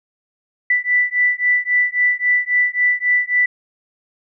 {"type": "beating tone pair", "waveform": "sine", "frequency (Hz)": [1975.5, 1979.2], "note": ["B6", "B6"], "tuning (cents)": [0, 3], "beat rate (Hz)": 3.7, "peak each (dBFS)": -17, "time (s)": [0.7, 3.46], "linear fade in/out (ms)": 5, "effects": []}